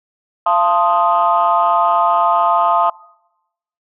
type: chord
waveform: sine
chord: F dominant seventh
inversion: none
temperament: equal with one note detuned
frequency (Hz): 686.1 / 880 / 1046.5 / 1244.5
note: F5 / A5 / C6 / Eb6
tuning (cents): -31 / 0 / 0 / 0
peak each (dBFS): -16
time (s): 0.46-2.9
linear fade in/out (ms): 5
effects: noise-tail reverb RT60 0.9 s tail -23 dB re dry + tanh soft clip ceiling -3 dBFS